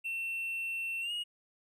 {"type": "tone with pitch glide", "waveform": "triangle", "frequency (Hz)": [2700, 2877], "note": ["E7", "F#7"], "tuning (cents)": [41, -49], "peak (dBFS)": -32, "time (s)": [0.04, 1.24], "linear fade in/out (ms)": 20, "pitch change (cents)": 110, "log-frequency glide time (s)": [1.01, 1.12], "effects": []}